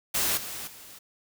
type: noise with level steps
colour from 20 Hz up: white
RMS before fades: -26 / -37 / -47 dBFS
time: 0.14-0.99 s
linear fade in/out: 10 ms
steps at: 0.37 / 0.67 s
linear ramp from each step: 5 ms
effects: none